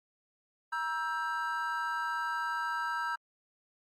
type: chord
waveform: triangle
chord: E diminished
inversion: second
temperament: just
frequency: 949.3 / 1318.5 / 1582.2 Hz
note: Bb5 / E6 / G6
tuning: +31 / 0 / +16 cents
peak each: -34 dBFS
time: 0.72-3.16 s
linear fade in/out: 10 ms
effects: Opus 48 kbps